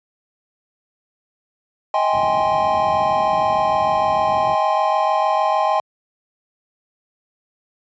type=chord; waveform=triangle; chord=Ab major seventh; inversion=second; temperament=equal with one note detuned; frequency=633.1 / 784 / 830.6 / 1046.5 Hz; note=Eb5 / G5 / Ab5 / C6; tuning=+30 / 0 / 0 / 0 cents; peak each=-19 dBFS; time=1.94-5.8 s; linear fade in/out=2 ms
type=low-pass noise; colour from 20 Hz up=pink; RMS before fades=-32 dBFS; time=2.13-4.55 s; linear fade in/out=5 ms; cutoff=300 Hz; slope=12 dB/octave
effects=high-pass 100 Hz 12 dB/octave + resampled to 16000 Hz